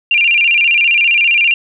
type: tone with vibrato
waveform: sine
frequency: 2573 Hz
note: E7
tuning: 43 cents flat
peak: -8 dBFS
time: 0.11-1.54 s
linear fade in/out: 2 ms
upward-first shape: square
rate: 15 Hz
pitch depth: 130 cents each way
effects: none